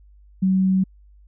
sine tone, 188.9 Hz, F#3, 36 cents sharp, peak -15 dBFS, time 0.42-0.84 s, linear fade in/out 10 ms, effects added 50 Hz sine -47 dBFS peak until 1.27 s

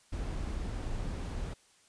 brown noise, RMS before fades -36 dBFS, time 0.12-1.54 s, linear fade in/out 10 ms, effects white hiss -64 dBFS RMS until 1.88 s + resampled to 22050 Hz

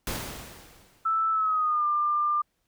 pink noise with exponential decay, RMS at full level -30 dBFS, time 0.07-1.22 s, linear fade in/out 1 ms, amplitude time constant 250 ms
sine tone with pitch glide, 1318.5 to 1195.2 Hz, E6 to D6, 0 to +30 cents, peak -22 dBFS, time 1.05-2.42 s, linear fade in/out 10 ms, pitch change -170 cents, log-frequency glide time 1.31-1.86 s
effects pink hiss -75 dBFS RMS until 2.67 s

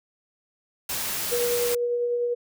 white noise, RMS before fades -29 dBFS, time 0.89-1.75 s, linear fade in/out 5 ms
sine tone with tremolo, 481.3 Hz, B4, 45 cents flat, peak -21 dBFS, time 1.31-2.35 s, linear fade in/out 20 ms, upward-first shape triangle, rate 10 Hz, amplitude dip 30%
effects none

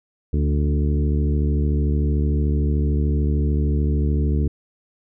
harmonic tone with a mistuned harmonic, 73.42 Hz, D2, in tune, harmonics 1 / 2 / 3 / 4 / 5 / 6, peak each -18 / -24 / -28 / -30 / -32 / -34 dBFS, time 0.33-4.48 s, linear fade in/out 5 ms, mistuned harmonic 3, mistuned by +29 cents, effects none

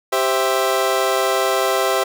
25% pulse chord, C major, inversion second, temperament equal, 392 / 523.3 / 659.3 Hz, G4 / C5 / E5, 0 / 0 / 0 cents, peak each -17 dBFS, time 0.12-2.04 s, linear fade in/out 10 ms, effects none

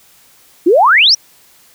sine exponential sweep, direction up, 310.9 to 5920 Hz, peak -5 dBFS, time 0.66-1.15 s, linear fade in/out 10 ms, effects white hiss -47 dBFS RMS until 1.74 s

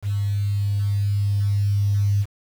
sine tone with level ramp, 101.3 Hz, G#2, 43 cents flat, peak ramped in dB -20 to -16 dBFS, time 0.02-2.26 s, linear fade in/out 50 ms, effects 7-bit

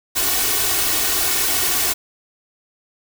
white noise with comb filter, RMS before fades -19 dBFS, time 0.15-1.94 s, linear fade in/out 20 ms, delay 2.7 ms, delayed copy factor +0.8, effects none

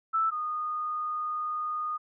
sine tone pair in turn, 1318.5 / 1230.2 Hz, E6 / D#6, 0 / -20 cents, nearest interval minor second, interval 120 cents, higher first, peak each -23 / -29 dBFS, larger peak first, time 0.13-0.31 / 0.31-1.98 s, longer second, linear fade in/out 20 ms, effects none

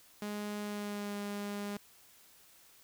sawtooth tone with pitch glide, 207.7 to 203.9 Hz, G#3 to G#3, 0 to -32 cents, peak -33 dBFS, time 0.22-1.77 s, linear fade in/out 2 ms, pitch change -32 cents, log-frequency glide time 0.61-1.16 s, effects white hiss -61 dBFS RMS until 2.83 s

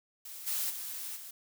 blue noise with level steps, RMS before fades -45 / -33 / -40 / -46 dBFS, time 0.25-1.31 s, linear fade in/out 5 ms, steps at 0.46 / 0.69 / 1.15 s, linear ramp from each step 20 ms, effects none

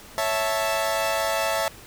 sawtooth chord, A major, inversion first, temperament equal, 554.4 / 659.3 / 880 Hz, C#5 / E5 / A5, 0 / 0 / 0 cents, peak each -25 / -21 / -24 dBFS, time 0.18-1.68 s, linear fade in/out 0 ms, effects pink hiss -45 dBFS RMS until 1.86 s

